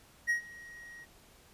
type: tone with ADSR envelope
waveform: triangle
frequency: 1890 Hz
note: A#6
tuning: 23 cents sharp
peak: -23 dBFS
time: 0.27-1.06 s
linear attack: 29 ms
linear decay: 110 ms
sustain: -22 dB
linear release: 35 ms
effects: pink hiss -60 dBFS RMS until 1.53 s + resampled to 32000 Hz